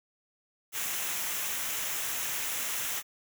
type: noise with comb filter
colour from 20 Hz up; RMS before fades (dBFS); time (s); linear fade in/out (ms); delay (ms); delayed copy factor
white; -33; 0.72-3.03; 50; 0.22; -0.5
effects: none